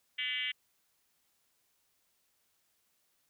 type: tone with frequency modulation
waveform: sine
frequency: 2554 Hz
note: D#7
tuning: 45 cents sharp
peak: -32 dBFS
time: 0.18-0.52 s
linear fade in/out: 10 ms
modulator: 266 Hz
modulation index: 2.7
effects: white hiss -75 dBFS RMS until 3.29 s